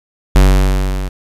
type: tone with level ramp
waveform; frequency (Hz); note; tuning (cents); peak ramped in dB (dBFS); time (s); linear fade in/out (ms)
square; 47.41; F#1; +43; -4 to -19; 0.35-1.09; 10
effects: resampled to 32000 Hz + 7-bit